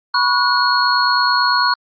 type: tone cluster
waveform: sine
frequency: 983 / 1112 / 1456 / 4316 Hz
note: B5 / C#6 / F#6 / C#8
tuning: -8 / +5 / -28 / -47 cents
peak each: -18 dBFS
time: 0.14-1.74 s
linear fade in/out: 5 ms
effects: Opus 48 kbps